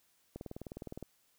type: click train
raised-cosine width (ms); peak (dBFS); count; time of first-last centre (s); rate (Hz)
2; -29; 14; 0.36-1.027; 19.5
effects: white hiss -72 dBFS RMS until 1.38 s